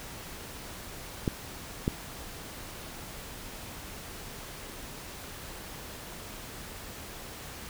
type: clicks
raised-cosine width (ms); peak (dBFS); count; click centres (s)
3; -13; 2; 1.278 / 1.879
effects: pink hiss -43 dBFS RMS until 7.69 s